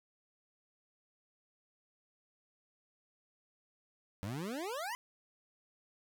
25% pulse exponential sweep, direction up, 91.5 to 1032 Hz, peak -34 dBFS, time 4.23-4.95 s, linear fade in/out 0 ms, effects none

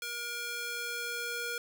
square tone with high-pass filter sweep, 475.2 Hz, A#4, 33 cents sharp, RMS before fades -37 dBFS, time 0.02-1.58 s, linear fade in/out 2 ms, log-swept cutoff 1800 to 1000 Hz, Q 0.89, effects none

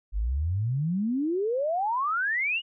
sine exponential sweep, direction up, 46.85 to 2960 Hz, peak -24 dBFS, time 0.12-2.62 s, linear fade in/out 50 ms, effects none

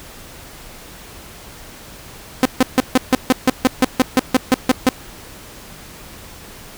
sawtooth tone bursts, 256.8 Hz, C4, 32 cents flat, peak -5 dBFS, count 15, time 2.43-4.89 s, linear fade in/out 0 ms, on 24 ms, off 150 ms, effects pink hiss -38 dBFS RMS until 6.77 s

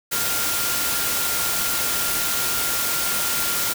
sine tone in noise, 1396.9 Hz, F6, in tune, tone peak -31 dBFS, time 0.11-3.74 s, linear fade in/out 20 ms, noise white, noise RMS -23 dBFS, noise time 0.11-3.74 s, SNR -11 dB, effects none

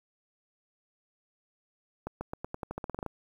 accelerating click train, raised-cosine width 1 ms, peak -21 dBFS, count 14, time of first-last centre 2.07-3.063 s, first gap 140 ms, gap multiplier 0.89, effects 9-bit

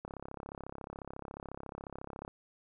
click train, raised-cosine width 1 ms, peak -28 dBFS, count 77, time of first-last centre 0.05-2.279 s, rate 34.1 Hz, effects none

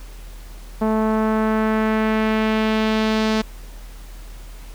sawtooth tone with low-pass filter sweep, 218.4 Hz, A3, 13 cents flat, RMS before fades -19 dBFS, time 0.81-3.42 s, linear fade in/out 10 ms, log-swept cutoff 970 to 4900 Hz, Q 1.3, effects added 40 Hz sine -34 dBFS peak until 4.74 s + pink hiss -46 dBFS RMS until 4.74 s

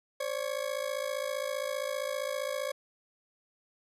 40% pulse ring-modulated tone, 554.4 Hz, C#5, in tune, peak -28 dBFS, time 0.2-2.72 s, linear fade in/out 5 ms, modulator 27.6 Hz, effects resampled to 32000 Hz

